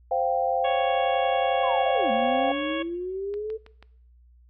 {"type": "chord", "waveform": "sine", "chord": "C suspended fourth", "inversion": "none", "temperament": "equal with one note detuned", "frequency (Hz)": [523.3, 700.9, 784], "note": ["C5", "F5", "G5"], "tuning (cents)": [0, 6, 0], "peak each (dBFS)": -26, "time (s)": [0.11, 2.52], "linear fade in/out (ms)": 5}
{"type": "harmonic tone", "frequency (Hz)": 554.4, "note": "C#5", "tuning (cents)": 0, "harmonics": [1, 2, 3, 4, 5, 6], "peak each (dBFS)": [-30, -35, -37, -37, -37, -37], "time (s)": [0.64, 2.83], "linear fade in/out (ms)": 10}
{"type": "linear two-way sweep", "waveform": "sine", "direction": "down then up", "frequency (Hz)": [1108.7, 220, 445.9], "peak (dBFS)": -28, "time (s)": [1.62, 3.58], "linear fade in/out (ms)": 20, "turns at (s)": 2.11}
{"type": "click train", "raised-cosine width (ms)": 0.3, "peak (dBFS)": -31, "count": 4, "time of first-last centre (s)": [3.34, 3.826], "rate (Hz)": 6.17}
{"effects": ["noise-tail reverb RT60 0.7 s tail -20 dB re dry", "added 60 Hz sine -52 dBFS peak until 4.49 s"]}